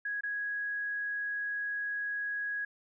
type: tone with dropouts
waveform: sine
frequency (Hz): 1661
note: G#6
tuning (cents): 0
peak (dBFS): -32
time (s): 0.05-2.65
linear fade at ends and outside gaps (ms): 5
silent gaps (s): 0.209-0.234
effects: none